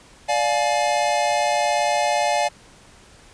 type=chord; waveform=square; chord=D diminished; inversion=none; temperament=just; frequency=587.3 / 704.8 / 845.8 Hz; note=D5 / F5 / Ab5; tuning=0 / +16 / +31 cents; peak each=-24 / -23 / -23 dBFS; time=0.28-2.49 s; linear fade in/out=20 ms; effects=pink hiss -49 dBFS RMS until 3.33 s + resampled to 22050 Hz